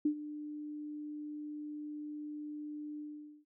sine tone with ADSR envelope, 298.7 Hz, D4, 29 cents sharp, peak -25 dBFS, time 0.05-3.45 s, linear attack 6 ms, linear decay 85 ms, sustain -15 dB, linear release 470 ms, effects none

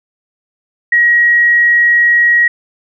sine tone, 1900 Hz, A#6, 33 cents sharp, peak -6 dBFS, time 0.92-2.48 s, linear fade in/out 5 ms, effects none

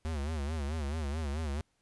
square tone with vibrato, 75 Hz, D2, 37 cents sharp, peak -33 dBFS, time 0.05-1.61 s, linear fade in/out 0 ms, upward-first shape sine, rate 4.6 Hz, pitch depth 140 cents each way, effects pink hiss -75 dBFS RMS until 1.81 s + resampled to 24000 Hz

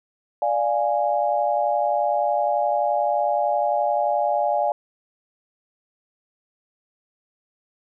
sine chord, D diminished, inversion none, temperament equal, 587.3 / 698.5 / 830.6 Hz, D5 / F5 / Ab5, 0 / 0 / 0 cents, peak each -23 dBFS, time 0.42-4.72 s, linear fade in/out 2 ms, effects none

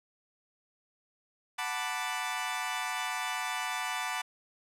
20% pulse chord, B minor seventh, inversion second, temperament equal, 740 / 880 / 987.8 / 1174.7 Hz, F#5 / A5 / B5 / D6, 0 / 0 / 0 / 0 cents, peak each -33 dBFS, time 1.58-4.22 s, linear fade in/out 10 ms, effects low-pass 12000 Hz 12 dB/octave

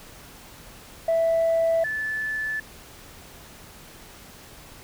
sine tone pair in turn, 659.3 / 1742.9 Hz, E5 / A6, 0 / -17 cents, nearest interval octave + perfect fourth, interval 1683 cents, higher second, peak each -17 / -25 dBFS, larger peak first, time 1.08-1.84 / 1.84-2.6 s, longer neither, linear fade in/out 5 ms, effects tanh soft clip ceiling -16 dBFS + pink hiss -46 dBFS RMS until 4.83 s

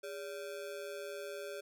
square ring-modulated tone, 489.6 Hz, B4, 15 cents flat, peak -39 dBFS, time 0.03-1.61 s, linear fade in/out 10 ms, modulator 81.9 Hz, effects none

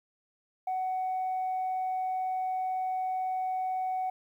sine tone, 747 Hz, F#5, 16 cents sharp, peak -27 dBFS, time 0.67-4.1 s, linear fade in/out 5 ms, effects tanh soft clip ceiling -26 dBFS + 11-bit

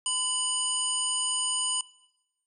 harmonic tone with a mistuned harmonic, 987.8 Hz, B5, in tune, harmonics 1 / 3 / 5 / 7 / 9, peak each -38 / -30 / -40 / -34 / -28 dBFS, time 0.06-1.81 s, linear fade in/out 2 ms, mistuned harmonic 1, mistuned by +38 cents, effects noise-tail reverb RT60 0.9 s tail -20 dB re dry

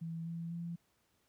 sine tone with pitch steps, 164.81 / 167.4 / 170.03 Hz, E3 / E3 / F3, 0 / +27 / -46 cents, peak -38 dBFS, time 0.01-0.76 s, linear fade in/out 10 ms, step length 250 ms, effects pink hiss -75 dBFS RMS until 1.28 s + high-pass 60 Hz 12 dB/octave

